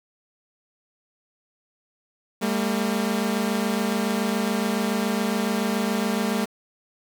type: tone pair together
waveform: sawtooth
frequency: 200.6 / 227.7 Hz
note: G3 / A#3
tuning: +40 / -40 cents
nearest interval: major second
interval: 220 cents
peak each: -21 dBFS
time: 2.41-6.46 s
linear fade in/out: 20 ms
effects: 7-bit